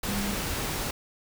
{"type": "tone in noise", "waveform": "sine", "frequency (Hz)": 202.1, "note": "G#3", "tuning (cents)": -47, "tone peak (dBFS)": -30, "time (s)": [0.08, 0.35], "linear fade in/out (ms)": 5, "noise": "pink", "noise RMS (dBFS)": -31, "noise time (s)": [0.03, 0.91], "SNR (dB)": -2, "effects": []}